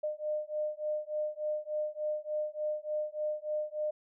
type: beating tone pair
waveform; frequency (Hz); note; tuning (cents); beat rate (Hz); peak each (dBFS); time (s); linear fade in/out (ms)
sine; 605 / 608.4; D#5 / D#5; -49 / -39; 3.4; -35 / -35; 0.03-3.91; 10
effects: none